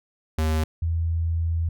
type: tone pair in turn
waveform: square / sine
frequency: 78.6 / 82.83 Hz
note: D#2 / E2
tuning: +18 / +9 cents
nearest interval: minor second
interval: 91 cents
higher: second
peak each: -21 dBFS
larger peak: neither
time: 0.38-0.64 / 0.82-1.69 s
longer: second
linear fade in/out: 5 ms
effects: none